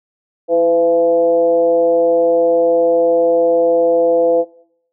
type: tone with frequency modulation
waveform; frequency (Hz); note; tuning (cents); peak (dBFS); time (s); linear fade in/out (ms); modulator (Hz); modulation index
sine; 505; B4; +39; -9; 0.48-4.45; 50; 173; 0.74
effects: noise-tail reverb RT60 0.7 s tail -21 dB re dry + high-pass 300 Hz 12 dB/octave